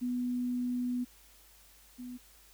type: tone pair in turn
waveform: sine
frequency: 246.9 / 247.9 Hz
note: B3 / B3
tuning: 0 / +7 cents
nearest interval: unison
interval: 7 cents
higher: second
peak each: -30 / -40 dBFS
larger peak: first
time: 0.01-1.05 / 1.98-2.18 s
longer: first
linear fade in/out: 20 ms
effects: added 50 Hz sine -63 dBFS peak until 2.53 s + white hiss -60 dBFS RMS until 2.53 s